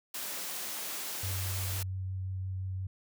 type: high-pass noise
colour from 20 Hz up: white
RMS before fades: -38 dBFS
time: 0.14-1.83 s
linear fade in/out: 5 ms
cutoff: 190 Hz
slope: 12 dB/octave
type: tone with vibrato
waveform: sine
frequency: 94.1 Hz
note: F#2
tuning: 30 cents sharp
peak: -33 dBFS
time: 1.23-2.87 s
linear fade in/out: 5 ms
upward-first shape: triangle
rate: 5.8 Hz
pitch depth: 12 cents each way
effects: none

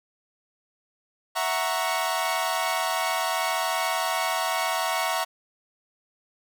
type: chord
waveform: sawtooth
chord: F# dominant seventh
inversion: third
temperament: equal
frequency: 659.3 / 740 / 932.3 / 1108.7 Hz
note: E5 / F#5 / A#5 / C#6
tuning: 0 / 0 / 0 / 0 cents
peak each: -26 dBFS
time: 1.35-5.25 s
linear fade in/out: 20 ms
effects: none

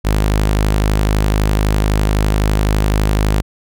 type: tone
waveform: sawtooth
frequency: 51.91 Hz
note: G#1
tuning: in tune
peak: -8 dBFS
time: 0.04-3.42 s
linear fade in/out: 20 ms
effects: none

